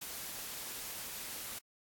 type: noise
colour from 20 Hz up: white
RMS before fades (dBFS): -43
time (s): 0.01-1.59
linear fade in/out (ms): 10
effects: AAC 64 kbps